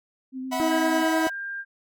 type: tone with vibrato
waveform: sine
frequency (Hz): 260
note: C4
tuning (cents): -11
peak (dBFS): -30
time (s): 0.32-1.06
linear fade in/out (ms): 50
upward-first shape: sine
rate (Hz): 8.4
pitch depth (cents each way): 17
type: chord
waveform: 45% pulse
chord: E suspended second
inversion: none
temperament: equal with one note detuned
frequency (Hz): 649.8 / 740 / 987.8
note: E5 / F#5 / B5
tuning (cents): -25 / 0 / 0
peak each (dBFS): -30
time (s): 0.51-1.3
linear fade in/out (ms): 20
type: harmonic tone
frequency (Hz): 320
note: D#4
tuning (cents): +49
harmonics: 1 / 2 / 3 / 4 / 5 / 6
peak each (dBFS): -23 / -30 / -38 / -38 / -43 / -43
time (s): 0.6-1.27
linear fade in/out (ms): 0
type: tone with pitch glide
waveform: sine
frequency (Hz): 1621 to 1597.8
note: G#6 to G6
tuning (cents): -42 to +33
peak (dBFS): -30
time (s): 0.68-1.65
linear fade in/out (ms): 50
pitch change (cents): -25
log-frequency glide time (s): 0.94-1.13
effects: none